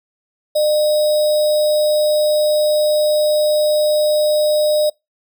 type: tone with sample-and-hold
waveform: sine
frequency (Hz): 605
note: D#5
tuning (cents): -49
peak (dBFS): -12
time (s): 0.55-4.9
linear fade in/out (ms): 10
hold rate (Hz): 4410
effects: noise-tail reverb RT60 0.2 s tail -25 dB re dry